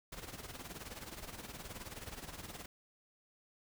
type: noise with tremolo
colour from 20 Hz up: pink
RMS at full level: -45 dBFS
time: 0.12-2.66 s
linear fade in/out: 5 ms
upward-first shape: sine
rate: 19 Hz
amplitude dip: 70%
effects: none